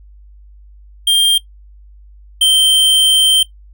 square tone pair in turn, 3194 / 3125 Hz, G7 / G7, +32 / -6 cents, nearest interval unison, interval 38 cents, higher first, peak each -8 dBFS, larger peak neither, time 1.07-1.38 / 2.41-3.43 s, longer second, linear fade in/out 5 ms, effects noise-tail reverb RT60 0.1 s tail -17 dB re dry + added 50 Hz sine -38 dBFS peak until 3.73 s

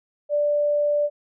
sine tone, 587.3 Hz, D5, in tune, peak -18 dBFS, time 0.29-1.1 s, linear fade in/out 50 ms, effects none

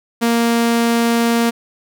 sawtooth tone, 233.1 Hz, A#3, in tune, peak -9 dBFS, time 0.21-1.51 s, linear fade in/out 20 ms, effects none

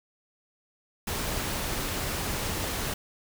pink noise, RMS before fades -31 dBFS, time 1.07-2.94 s, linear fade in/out 5 ms, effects none

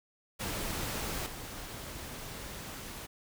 pink noise with level steps, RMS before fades -36 / -43 dBFS, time 0.39-3.07 s, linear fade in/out 20 ms, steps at 1.26 s, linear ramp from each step 5 ms, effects none

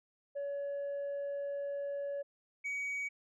sine tone pair in turn, 565 / 2260 Hz, C#5 / C#7, +33 / +33 cents, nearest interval 2 octaves, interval 2400 cents, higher second, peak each -33 / -32 dBFS, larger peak second, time 0.35-2.23 / 2.64-3.09 s, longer first, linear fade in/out 20 ms, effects tanh soft clip ceiling -34 dBFS

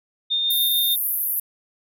sine tone with tremolo, 3640 Hz, A#7, 42 cents flat, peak -18 dBFS, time 0.3-0.96 s, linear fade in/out 20 ms, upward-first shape triangle, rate 6.8 Hz, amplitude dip 25%
pink band-pass noise, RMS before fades -24 dBFS, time 0.5-1.4 s, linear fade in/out 5 ms, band 11000 to 15000 Hz, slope 96 dB/octave
effects none

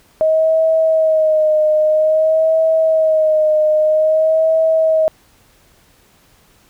sine tone with vibrato, 629 Hz, D#5, 19 cents sharp, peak -10 dBFS, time 0.21-5.08 s, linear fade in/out 0 ms, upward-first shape sine, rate 0.51 Hz, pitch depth 39 cents each way, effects pink hiss -52 dBFS RMS until 6.69 s

